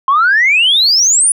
sine exponential sweep, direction up, 1046.5 to 9956 Hz, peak -6 dBFS, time 0.08-1.32 s, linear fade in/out 2 ms, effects tanh soft clip ceiling -3 dBFS

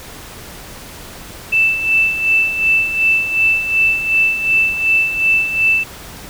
sine tone with tremolo, 2649 Hz, E7, 8 cents sharp, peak -9 dBFS, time 1.52-5.84 s, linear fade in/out 10 ms, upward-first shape sine, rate 2.7 Hz, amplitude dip 65%, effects pink hiss -34 dBFS RMS until 6.29 s

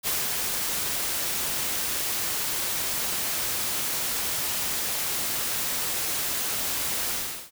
white noise with ADSR envelope, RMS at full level -26 dBFS, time 0.03-7.51 s, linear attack 42 ms, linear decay 200 ms, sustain -2 dB, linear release 380 ms, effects none

